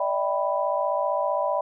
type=chord; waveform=sine; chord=E minor seventh; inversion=third; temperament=equal with one note detuned; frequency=587.3 / 642.7 / 784 / 987.8 Hz; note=D5 / E5 / G5 / B5; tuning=0 / -44 / 0 / 0 cents; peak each=-26 / -28 / -30 / -27 dBFS; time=0-1.61 s; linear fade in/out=5 ms; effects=none